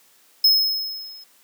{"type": "tone with level ramp", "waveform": "square", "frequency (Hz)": 5170, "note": "E8", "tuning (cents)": -34, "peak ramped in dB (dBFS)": [-11, -41], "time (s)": [0.44, 1.24], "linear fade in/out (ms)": 5, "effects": ["white hiss -56 dBFS RMS until 1.43 s", "high-pass 200 Hz 12 dB/octave"]}